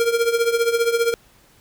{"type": "tone with tremolo", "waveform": "square", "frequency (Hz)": 466.2, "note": "A#4", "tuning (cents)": 0, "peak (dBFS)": -14, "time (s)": [0, 1.14], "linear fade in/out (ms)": 0, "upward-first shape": "triangle", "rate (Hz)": 15, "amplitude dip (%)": 80, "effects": ["pink hiss -54 dBFS RMS until 1.6 s"]}